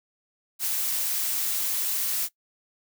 blue noise, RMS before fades -27 dBFS, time 0.59-2.29 s, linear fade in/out 50 ms, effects noise-tail reverb RT60 0.1 s tail -20 dB re dry

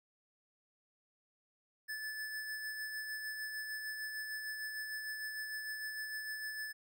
square tone with tremolo, 1737 Hz, A6, 23 cents flat, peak -39 dBFS, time 1.88-6.73 s, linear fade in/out 20 ms, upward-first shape sine, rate 6.6 Hz, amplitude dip 35%, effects none

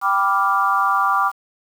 sine chord, G dominant seventh, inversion none, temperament equal, 784 / 987.8 / 1174.7 / 1396.9 Hz, G5 / B5 / D6 / F6, 0 / 0 / 0 / 0 cents, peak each -22 / -23 / -17 / -23 dBFS, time 0.01-1.32 s, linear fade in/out 50 ms, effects 7-bit

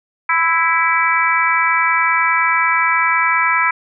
harmonic tone with a mistuned harmonic, 329.6 Hz, E4, in tune, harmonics 3 / 4 / 5 / 6 / 7, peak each -18 / -18 / -21 / -20 / -18 dBFS, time 0.29-3.71 s, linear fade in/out 5 ms, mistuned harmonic 3, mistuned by +16 cents, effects none

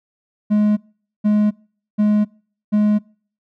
triangle tone bursts, 210 Hz, G#3, 19 cents sharp, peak -10 dBFS, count 4, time 0.5-2.99 s, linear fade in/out 20 ms, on 270 ms, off 470 ms, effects noise-tail reverb RT60 0.5 s tail -26 dB re dry

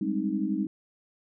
sine chord, Ab major seventh, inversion third, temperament equal with one note detuned, 196 / 207.7 / 264.1 / 311.1 Hz, G3 / Ab3 / C4 / Eb4, 0 / 0 / +16 / 0 cents, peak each -31 / -31 / -33 / -30 dBFS, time 0.01-0.67 s, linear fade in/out 5 ms, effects none

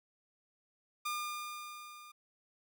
sawtooth tone with level ramp, 1207 Hz, D6, 47 cents sharp, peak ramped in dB -30 to -48 dBFS, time 1.05-2.12 s, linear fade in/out 10 ms, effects none

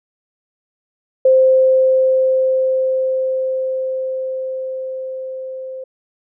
sine tone with level ramp, 522 Hz, C5, 4 cents flat, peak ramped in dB -7 to -26 dBFS, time 1.25-5.84 s, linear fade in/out 5 ms, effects none

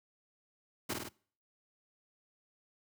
pink noise with echo, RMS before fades -34 dBFS, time 0.89-0.94 s, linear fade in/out 10 ms, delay 50 ms, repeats 3, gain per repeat -3 dB, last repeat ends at 1.09 s, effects noise-tail reverb RT60 0.5 s tail -24 dB re dry + high-pass 100 Hz 12 dB/octave

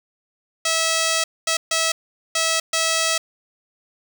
5% pulse tone bursts at uneven times, 650 Hz, E5, 24 cents flat, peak -7 dBFS, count 5, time 0.65-1.24 / 1.47-1.57 / 1.71-1.92 / 2.35-2.6 / 2.73-3.18 s, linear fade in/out 5 ms, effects none

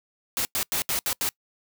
white noise bursts at uneven times, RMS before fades -26 dBFS, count 6, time 0.37-0.45 / 0.55-0.63 / 0.72-0.82 / 0.89-0.99 / 1.06-1.13 / 1.21-1.29 s, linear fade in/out 0 ms, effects noise-tail reverb RT60 0.1 s tail -25 dB re dry

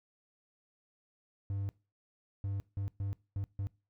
triangle tone bursts at uneven times, 99 Hz, G2, 18 cents sharp, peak -31 dBFS, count 6, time 1.5-1.69 / 2.44-2.6 / 2.77-2.88 / 3-3.13 / 3.36-3.44 / 3.59-3.67 s, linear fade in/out 0 ms, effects noise-tail reverb RT60 0.3 s tail -22 dB re dry

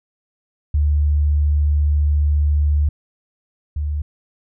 sine tone pair in turn, 73.8 / 74.21 Hz, D2 / D2, +9 / +19 cents, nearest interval unison, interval 10 cents, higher second, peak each -13 / -19 dBFS, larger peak first, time 0.74-2.89 / 3.76-4.02 s, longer first, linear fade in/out 5 ms, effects none

